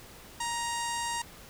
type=tone with low-pass filter; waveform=sawtooth; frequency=938 Hz; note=A#5; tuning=11 cents sharp; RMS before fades=-33 dBFS; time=0.4-1.22 s; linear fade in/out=5 ms; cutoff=8300 Hz; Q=2.9; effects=pink hiss -50 dBFS RMS until 1.49 s